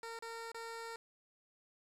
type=tone with dropouts; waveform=15% pulse; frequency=458.2 Hz; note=A#4; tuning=30 cents flat; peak=-37 dBFS; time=0.03-0.96 s; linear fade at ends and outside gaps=2 ms; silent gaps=0.19-0.223 / 0.518-0.545 s; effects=low-pass 10000 Hz 12 dB/octave + 11-bit